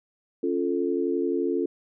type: chord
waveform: sine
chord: Db augmented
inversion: none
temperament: equal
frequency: 277.2 / 349.2 / 440 Hz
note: Db4 / F4 / A4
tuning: 0 / 0 / 0 cents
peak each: -28 / -26 / -28 dBFS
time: 0.43-1.66 s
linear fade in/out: 5 ms
effects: none